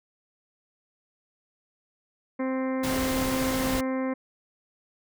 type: harmonic tone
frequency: 261.6 Hz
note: C4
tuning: in tune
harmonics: 1 / 2 / 3 / 4 / 5 / 6 / 7 / 8 / 9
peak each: -27 / -31 / -42 / -38 / -47 / -47 / -45 / -43 / -55 dBFS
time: 2.39-4.14 s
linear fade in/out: 10 ms
type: noise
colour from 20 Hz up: pink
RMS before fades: -31 dBFS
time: 2.83-3.81 s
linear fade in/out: 10 ms
effects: none